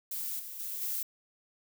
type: noise with level steps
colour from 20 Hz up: violet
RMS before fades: -36 / -43 / -38 / -34 dBFS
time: 0.11-1.03 s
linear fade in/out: 5 ms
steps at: 0.39 / 0.59 / 0.81 s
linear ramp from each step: 10 ms
effects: none